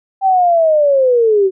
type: linear sweep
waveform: sine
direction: down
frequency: 784 to 370 Hz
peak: -8 dBFS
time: 0.21-1.51 s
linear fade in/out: 50 ms
effects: none